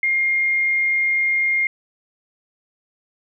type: tone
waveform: sine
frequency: 2124 Hz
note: C7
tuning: 25 cents sharp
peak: -16 dBFS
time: 0.03-1.67 s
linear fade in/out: 2 ms
effects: none